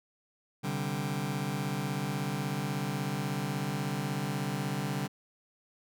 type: chord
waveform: sawtooth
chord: C suspended second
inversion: none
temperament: just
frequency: 130.81 / 147.16 / 196.22 Hz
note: C3 / D3 / G3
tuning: 0 / +4 / +2 cents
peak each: -33 / -30 / -31 dBFS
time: 0.63-5.08 s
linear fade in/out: 20 ms
effects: none